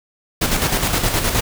pink noise with tremolo, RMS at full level -17 dBFS, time 0.41-1.41 s, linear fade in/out 10 ms, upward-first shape square, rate 9.6 Hz, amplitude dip 45%, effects none

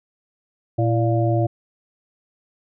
harmonic tone with a mistuned harmonic, 116.54 Hz, A#2, in tune, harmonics 1 / 3 / 5 / 6, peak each -18 / -23 / -25 / -26 dBFS, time 0.78-1.47 s, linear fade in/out 10 ms, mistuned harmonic 3, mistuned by -66 cents, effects none

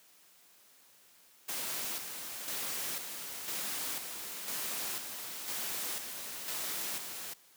white noise with tremolo, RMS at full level -37 dBFS, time 1.48-7.34 s, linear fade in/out 10 ms, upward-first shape square, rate 1 Hz, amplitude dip 45%, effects white hiss -62 dBFS RMS until 7.56 s + high-pass 150 Hz 12 dB/octave

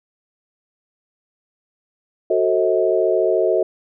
sine chord, F# diminished seventh, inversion none, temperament just, 370 / 444 / 532.8 / 639.4 Hz, F#4 / A4 / C5 / Eb5, 0 / +16 / +31 / +47 cents, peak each -19 / -20 / -23 / -19 dBFS, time 2.3-3.63 s, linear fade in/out 5 ms, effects none

